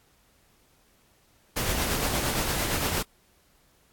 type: noise with tremolo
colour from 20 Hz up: pink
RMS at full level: -26 dBFS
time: 1.56-3.03 s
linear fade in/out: 10 ms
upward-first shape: sine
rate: 8.7 Hz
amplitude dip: 35%
effects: pink hiss -63 dBFS RMS until 3.92 s + AAC 64 kbps